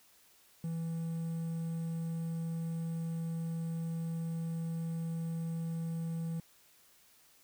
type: tone with quantisation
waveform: triangle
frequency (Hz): 164.81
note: E3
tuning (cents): 0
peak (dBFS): -32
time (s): 0.64-6.4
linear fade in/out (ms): 2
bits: 10
effects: white hiss -64 dBFS RMS until 7.43 s